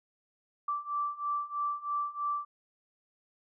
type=beating tone pair; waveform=sine; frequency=1166 / 1169.1 Hz; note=D6 / D6; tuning=-13 / -8 cents; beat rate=3.1 Hz; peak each=-35 / -33 dBFS; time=0.68-2.45 s; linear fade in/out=5 ms; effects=none